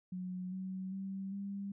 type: tone with pitch steps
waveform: sine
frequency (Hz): 182.9 / 188.04 / 193.33 / 198.76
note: F#3 / F#3 / G3 / G3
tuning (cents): -20 / +28 / -24 / +24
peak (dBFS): -38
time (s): 0.12-1.72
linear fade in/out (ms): 5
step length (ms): 400
effects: none